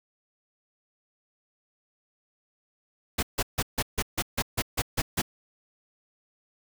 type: noise bursts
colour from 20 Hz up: pink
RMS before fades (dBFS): -26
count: 11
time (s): 3.18-5.219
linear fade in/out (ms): 10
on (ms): 49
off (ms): 150
effects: none